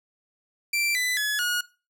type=tone with pitch steps; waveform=sawtooth; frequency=2349 / 1998.2 / 1699.8 / 1446 Hz; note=D7 / B6 / G#6 / F#6; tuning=0 / +20 / +40 / -40 cents; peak=-20 dBFS; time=0.73-1.61 s; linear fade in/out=5 ms; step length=220 ms; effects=noise-tail reverb RT60 0.3 s tail -19 dB re dry

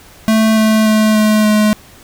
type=tone with pitch steps; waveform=square; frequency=220 / 218.1 / 216.2 / 214.4 / 212.5 Hz; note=A3 / A3 / A3 / A3 / G#3; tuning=0 / -15 / -30 / -45 / +40 cents; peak=-9 dBFS; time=0.28-1.73 s; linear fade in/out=0 ms; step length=290 ms; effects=pink hiss -41 dBFS RMS until 2.03 s

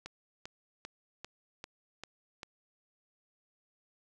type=click train; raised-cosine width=0.2 ms; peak=-25 dBFS; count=7; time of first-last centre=0.06-2.432 s; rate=2.53 Hz; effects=none

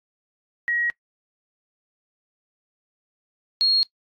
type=tone pair in turn; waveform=sine; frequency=1900 / 4280 Hz; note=A#6 / C8; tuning=+33 / +38 cents; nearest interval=octave + major second; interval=1405 cents; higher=second; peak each=-21 / -16 dBFS; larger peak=second; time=0.68-0.9 / 3.61-3.83 s; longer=neither; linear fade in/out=0 ms; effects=noise-tail reverb RT60 0.1 s tail -22 dB re dry + AAC 64 kbps

